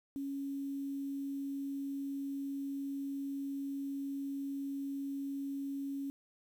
sine tone with quantisation, 277.2 Hz, C#4, in tune, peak -36 dBFS, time 0.16-6.1 s, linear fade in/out 0 ms, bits 10, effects none

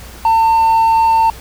sine tone with hard clipping, 901 Hz, A5, 41 cents sharp, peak -9 dBFS, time 0.25-1.3 s, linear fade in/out 2 ms, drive 2 dB, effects added 60 Hz sine -34 dBFS peak until 1.4 s + pink hiss -36 dBFS RMS until 1.4 s

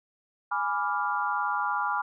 sine chord, G# diminished seventh, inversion none, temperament equal, 830.6 / 987.8 / 1174.7 / 1396.9 Hz, G#5 / B5 / D6 / F6, 0 / 0 / 0 / 0 cents, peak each -31 dBFS, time 0.51-2.02 s, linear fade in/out 10 ms, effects none

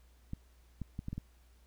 clicks, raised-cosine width 5 ms, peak -26 dBFS, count 6, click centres 0.334 / 0.817 / 0.991 / 1.084 / 1.13 / 1.18 s, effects added 60 Hz sine -60 dBFS peak until 1.66 s + pink hiss -70 dBFS RMS until 1.66 s

